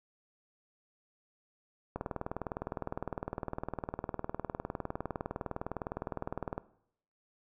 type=click train; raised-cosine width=1 ms; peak=-21 dBFS; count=92; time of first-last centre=1.96-6.579 s; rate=19.7 Hz; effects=noise-tail reverb RT60 0.7 s tail -18 dB re dry